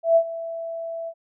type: tone with ADSR envelope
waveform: sine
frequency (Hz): 663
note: E5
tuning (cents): +10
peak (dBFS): -11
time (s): 0.03-1.14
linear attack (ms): 130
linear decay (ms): 73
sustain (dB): -17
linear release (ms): 62
effects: none

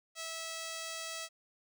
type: tone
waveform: 5% pulse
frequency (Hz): 652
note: E5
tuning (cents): -19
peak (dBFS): -28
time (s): 0.15-1.29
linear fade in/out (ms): 50
effects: none

